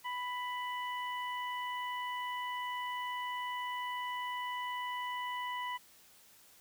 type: harmonic tone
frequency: 990 Hz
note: B5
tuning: 4 cents sharp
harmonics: 1 / 2 / 3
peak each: -37 / -42 / -46 dBFS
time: 0.04-5.78 s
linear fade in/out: 20 ms
effects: white hiss -61 dBFS RMS until 6.6 s